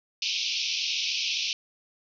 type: band-pass noise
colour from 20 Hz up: pink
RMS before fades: -29 dBFS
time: 0.22-1.53 s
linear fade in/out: 2 ms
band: 2400 to 5900 Hz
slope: 96 dB/octave
effects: none